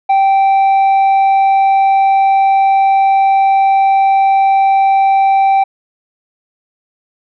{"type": "tone with tanh clipping", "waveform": "sine", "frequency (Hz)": 780, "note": "G5", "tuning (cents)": -9, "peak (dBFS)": -8, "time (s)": [0.09, 5.64], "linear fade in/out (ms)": 10, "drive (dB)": 4, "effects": []}